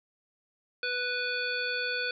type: harmonic tone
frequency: 493.9 Hz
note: B4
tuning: in tune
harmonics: 1 / 3 / 5 / 7 / 9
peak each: -37 / -32 / -35 / -40 / -37 dBFS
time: 0.83-2.11 s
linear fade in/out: 2 ms
effects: none